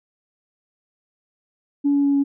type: tone with pitch steps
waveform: sine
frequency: 284.6 / 283 / 281.3 / 279.7 Hz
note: C#4 / C#4 / C#4 / C#4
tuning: +46 / +36 / +26 / +16 cents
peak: -14 dBFS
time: 1.84-2.24 s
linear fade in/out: 20 ms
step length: 100 ms
effects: tanh soft clip ceiling -11 dBFS